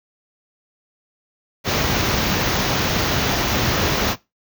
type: band-stop noise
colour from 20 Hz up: pink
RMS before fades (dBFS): -19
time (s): 1.64-4.16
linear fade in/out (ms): 50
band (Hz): 6700 to 14000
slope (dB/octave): 96
effects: noise-tail reverb RT60 0.2 s tail -18 dB re dry + high-pass 60 Hz 12 dB/octave